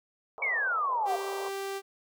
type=band-pass noise; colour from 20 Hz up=white; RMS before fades=-41 dBFS; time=0.38-1.49 s; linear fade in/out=0 ms; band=420 to 1200 Hz; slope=96 dB/octave
type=exponential sweep; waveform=sine; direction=down; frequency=2292 to 694 Hz; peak=-26 dBFS; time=0.42-1.16 s; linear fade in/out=5 ms
type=tone; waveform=sawtooth; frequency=392 Hz; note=G4; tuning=in tune; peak=-29 dBFS; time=1.05-1.82 s; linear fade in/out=50 ms
effects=none